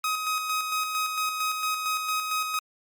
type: tone with tremolo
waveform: sawtooth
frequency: 1262 Hz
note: D#6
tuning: 24 cents sharp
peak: -21 dBFS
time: 0.04-2.59 s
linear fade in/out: 2 ms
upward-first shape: square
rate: 4.4 Hz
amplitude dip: 40%
effects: Opus 48 kbps